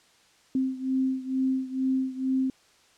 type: beating tone pair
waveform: sine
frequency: 261.6 / 263.8 Hz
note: C4 / C4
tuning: 0 / +14 cents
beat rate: 2.2 Hz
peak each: -26 / -29 dBFS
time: 0.55-2.5 s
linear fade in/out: 2 ms
effects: white hiss -60 dBFS RMS until 2.97 s + low-pass 7000 Hz 12 dB/octave